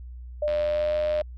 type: tone with pitch glide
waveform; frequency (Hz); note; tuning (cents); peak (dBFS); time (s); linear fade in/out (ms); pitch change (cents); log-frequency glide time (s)
sine; 598 to 606; D5 to D#5; +31 to -46; -22; 0.42-1.22; 5; +23; 0.65-0.95
type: click train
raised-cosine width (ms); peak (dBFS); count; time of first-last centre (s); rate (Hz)
0.3; -22; 64; 0.48-1.211; 86.2
effects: added 61 Hz sine -37 dBFS peak until 1.37 s